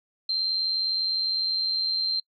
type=tone with amplitude modulation; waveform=sine; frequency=4146 Hz; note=C8; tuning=17 cents flat; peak=-21 dBFS; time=0.29-2.2 s; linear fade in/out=5 ms; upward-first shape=sine; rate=79.8 Hz; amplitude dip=45%; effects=noise-tail reverb RT60 0.1 s tail -26 dB re dry